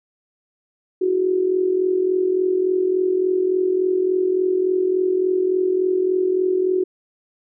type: tone with amplitude modulation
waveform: sine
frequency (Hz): 370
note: F#4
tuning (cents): 0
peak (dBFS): -13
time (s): 1.01-6.84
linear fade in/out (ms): 10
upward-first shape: sine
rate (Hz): 43.5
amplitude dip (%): 65
effects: none